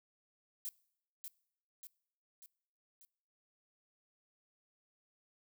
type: noise with echo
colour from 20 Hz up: violet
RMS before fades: -41 dBFS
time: 0.65-0.69 s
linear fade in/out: 0 ms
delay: 590 ms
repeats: 4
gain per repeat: -5 dB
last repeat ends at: 3.05 s
effects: noise-tail reverb RT60 0.7 s tail -23 dB re dry